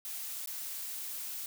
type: noise with dropouts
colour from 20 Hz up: blue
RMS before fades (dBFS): -40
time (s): 0.05-1.46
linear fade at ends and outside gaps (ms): 1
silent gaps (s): 0.46-0.473
effects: none